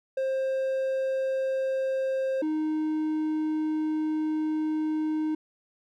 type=tone pair in turn; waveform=triangle; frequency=530 / 310.3 Hz; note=C5 / D#4; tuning=+22 / -5 cents; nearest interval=major sixth; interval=927 cents; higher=first; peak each=-23 dBFS; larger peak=neither; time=0.17-2.42 / 2.42-5.35 s; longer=second; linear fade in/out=5 ms; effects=none